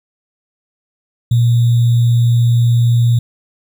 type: tone with sample-and-hold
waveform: sine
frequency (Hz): 118.4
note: A#2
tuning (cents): +27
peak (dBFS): -8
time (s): 1.31-3.19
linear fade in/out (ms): 5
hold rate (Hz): 3675
effects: none